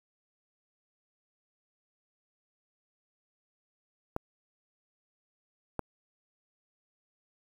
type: clicks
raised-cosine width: 1 ms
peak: -17 dBFS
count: 2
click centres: 4.164 / 5.793 s
effects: 8-bit